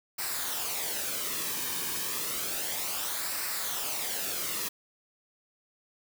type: noise with flanger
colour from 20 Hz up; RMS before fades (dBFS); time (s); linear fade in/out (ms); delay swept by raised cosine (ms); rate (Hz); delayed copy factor
white; -33; 0.18-4.69; 10; 0.3 to 1.5; 0.31; -0.55
effects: none